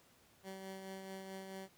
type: tone with tremolo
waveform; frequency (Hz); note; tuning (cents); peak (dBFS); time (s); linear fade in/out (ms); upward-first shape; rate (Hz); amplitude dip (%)
15% pulse; 191.6; G3; -39; -38; 0.43-1.69; 50; triangle; 4.6; 40
effects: pink hiss -67 dBFS RMS until 1.77 s + high-pass 80 Hz 12 dB/octave